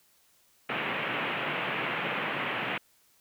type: band-pass noise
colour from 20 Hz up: white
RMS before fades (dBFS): -32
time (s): 0.69-2.78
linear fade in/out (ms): 5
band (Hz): 120 to 2900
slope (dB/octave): 48
effects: white hiss -65 dBFS RMS until 3.2 s